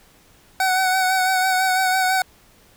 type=tone with vibrato; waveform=25% pulse; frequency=750 Hz; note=F#5; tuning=23 cents sharp; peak=-13 dBFS; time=0.6-2.22 s; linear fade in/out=2 ms; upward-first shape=sine; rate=6 Hz; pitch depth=29 cents each way; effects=pink hiss -53 dBFS RMS until 2.76 s